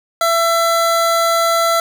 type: tone pair together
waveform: square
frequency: 670 / 1340 Hz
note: E5 / E6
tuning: +28 / +28 cents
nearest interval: octave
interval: 1200 cents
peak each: -16 dBFS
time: 0.21-1.8 s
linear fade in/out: 2 ms
effects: none